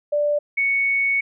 sine tone pair in turn, 588 / 2220 Hz, D5 / C#7, +2 / +2 cents, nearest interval octave + major seventh, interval 2300 cents, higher second, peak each -17 / -17 dBFS, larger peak neither, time 0.12-0.39 / 0.57-1.21 s, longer second, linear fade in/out 10 ms, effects none

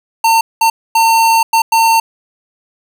square tone bursts at uneven times, 906 Hz, A#5, 50 cents flat, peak -8 dBFS, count 5, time 0.24-0.41 / 0.61-0.7 / 0.95-1.43 / 1.53-1.62 / 1.72-2 s, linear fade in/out 5 ms, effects none

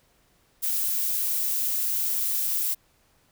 violet noise, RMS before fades -26 dBFS, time 0.62-2.75 s, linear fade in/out 20 ms, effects pink hiss -64 dBFS RMS until 3.31 s

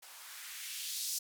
violet noise with band-pass filter sweep, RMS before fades -42 dBFS, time 0.02-1.19 s, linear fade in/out 10 ms, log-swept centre 740 to 5700 Hz, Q 1.4, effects none

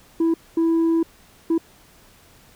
sine tone bursts at uneven times, 329.6 Hz, E4, in tune, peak -13 dBFS, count 3, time 0.2-0.34 / 0.57-1.03 / 1.5-1.58 s, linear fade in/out 5 ms, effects tanh soft clip ceiling -15 dBFS + pink hiss -52 dBFS RMS until 2.55 s

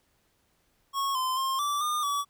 square tone with pitch steps, 1099 / 1032 / 1064 / 1163 / 1212 / 1143 Hz, C#6 / C6 / C6 / D6 / D#6 / D6, -15 / -24 / +29 / -17 / -46 / -47 cents, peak -27 dBFS, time 0.93-2.25 s, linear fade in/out 50 ms, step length 220 ms, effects pink hiss -70 dBFS RMS until 2.29 s

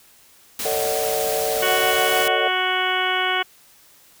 white noise, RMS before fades -27 dBFS, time 0.59-2.28 s, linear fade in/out 2 ms
sine chord, D# half-diminished seventh, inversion second, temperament just, 448 / 560 / 622.3 / 746.7 Hz, A4 / C#5 / D#5 / F#5, +31 / +18 / 0 / +16 cents, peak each -25 / -27 / -27 / -27 dBFS, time 0.65-2.48 s, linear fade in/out 2 ms
harmonic tone, 370 Hz, F#4, in tune, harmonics 1 / 2 / 3 / 4 / 5 / 6 / 7 / 8 / 9, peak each -29 / -26 / -27 / -25 / -30 / -26 / -37 / -26 / -32 dBFS, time 1.62-3.43 s, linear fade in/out 10 ms
effects white hiss -52 dBFS RMS until 4.2 s

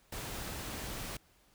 pink noise, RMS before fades -41 dBFS, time 0.12-1.17 s, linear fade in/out 5 ms, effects pink hiss -67 dBFS RMS until 1.54 s

